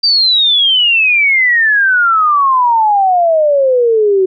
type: exponential sweep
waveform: sine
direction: down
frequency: 4709 to 370 Hz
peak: -7 dBFS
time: 0.03-4.26 s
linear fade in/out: 10 ms
effects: none